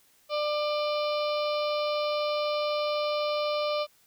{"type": "harmonic tone", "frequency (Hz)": 596, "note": "D5", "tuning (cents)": 25, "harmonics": [1, 2, 4, 5, 6, 7, 8, 9], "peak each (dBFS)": [-27, -33, -39, -40, -42, -41, -43, -46], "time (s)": [0.29, 3.87], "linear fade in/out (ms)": 50, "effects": ["white hiss -63 dBFS RMS until 4.06 s"]}